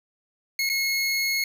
25% pulse tone with dropouts, 2172 Hz, C#7, 36 cents flat, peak -19 dBFS, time 0.59-1.44 s, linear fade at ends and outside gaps 2 ms, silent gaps 0.692-0.698 s, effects none

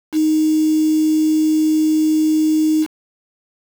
sine tone with quantisation, 311.1 Hz, D#4, in tune, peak -12 dBFS, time 0.12-2.87 s, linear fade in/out 50 ms, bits 5, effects none

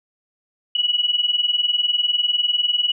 sine tone pair together, 2926 / 2946 Hz, F#7 / F#7, -20 / -8 cents, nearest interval unison, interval 12 cents, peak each -19 / -21 dBFS, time 0.75-2.92 s, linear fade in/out 5 ms, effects none

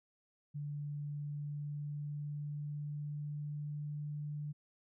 sine tone with pitch glide, 146.1 to 148.05 Hz, D3 to D3, -9 to +14 cents, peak -38 dBFS, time 0.54-4.53 s, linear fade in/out 20 ms, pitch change +23 cents, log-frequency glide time 1.1-4.09 s, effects none

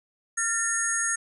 sine tone cluster, 1387 / 1806 / 6600 / 8330 / 10030 Hz, F6 / A6 / G#8 / C9 / D#9, -12 / +45 / -12 / -9 / +13 cents, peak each -33 / -29 / -28 / -31 / -33 dBFS, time 0.37-1.16 s, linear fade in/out 10 ms, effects none

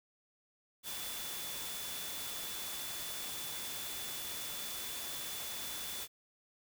sine tone in noise, 3470 Hz, A7, 25 cents flat, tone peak -47 dBFS, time 0.83-6.08 s, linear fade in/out 50 ms, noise white, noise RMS -42 dBFS, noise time 0.83-6.08 s, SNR -8 dB, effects none

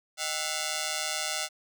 5% pulse ring-modulated tone, 698.5 Hz, F5, in tune, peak -15 dBFS, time 0.17-1.49 s, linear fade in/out 50 ms, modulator 76.9 Hz, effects none

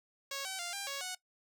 5% pulse tone with pitch steps, 551 / 764 / 698 / 796 / 555 / 737 Hz, C#5 / G5 / F5 / G5 / C#5 / F#5, -11 / -45 / -1 / +26 / +2 / -7 cents, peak -26 dBFS, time 0.31-1.15 s, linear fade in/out 5 ms, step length 140 ms, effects noise-tail reverb RT60 0.1 s tail -18 dB re dry

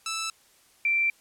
10% pulse / sine tone pair in turn, 1318.5 / 2349 Hz, E6 / D7, 0 / 0 cents, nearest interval minor seventh, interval 1000 cents, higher second, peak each -21 dBFS, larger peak neither, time 0.06-0.3 / 0.85-1.1 s, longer second, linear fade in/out 2 ms, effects white hiss -60 dBFS RMS until 1.2 s + low-pass 12000 Hz 12 dB/octave

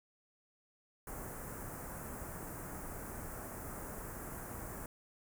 pink band-stop noise, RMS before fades -45 dBFS, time 1.07-4.86 s, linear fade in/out 2 ms, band 1700 to 7800 Hz, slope 24 dB/octave, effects none

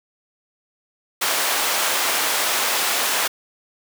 pink high-pass noise, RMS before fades -21 dBFS, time 1.21-3.28 s, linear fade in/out 10 ms, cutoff 720 Hz, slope 12 dB/octave, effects none

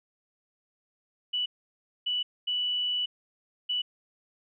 sine tone bursts at uneven times, 2960 Hz, F#7, in tune, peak -26 dBFS, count 4, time 1.33-1.46 / 2.06-2.23 / 2.47-3.06 / 3.69-3.82 s, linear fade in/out 10 ms, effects none

